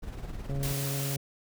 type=noise with tremolo; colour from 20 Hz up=brown; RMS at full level=-35 dBFS; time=0.02-0.74 s; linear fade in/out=20 ms; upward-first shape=sine; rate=19 Hz; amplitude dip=50%
type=harmonic tone; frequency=138.59 Hz; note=C#3; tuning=in tune; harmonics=1 / 2 / 3 / 4 / 5; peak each=-31 / -42 / -43 / -44 / -50 dBFS; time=0.49-1.17 s; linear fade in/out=5 ms
type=noise; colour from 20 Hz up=white; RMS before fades=-36 dBFS; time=0.63-1.16 s; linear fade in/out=0 ms
effects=none